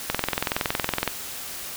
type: click train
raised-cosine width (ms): 0.3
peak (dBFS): -6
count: 22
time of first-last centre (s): 0.1-1.077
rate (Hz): 21.5
effects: white hiss -35 dBFS RMS until 1.76 s